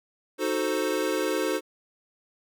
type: chord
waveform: square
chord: D# diminished seventh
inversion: none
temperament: equal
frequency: 311.1 / 370 / 440 / 523.3 Hz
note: D#4 / F#4 / A4 / C5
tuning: 0 / 0 / 0 / 0 cents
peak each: -31 dBFS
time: 0.38-1.61 s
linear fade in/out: 50 ms
effects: none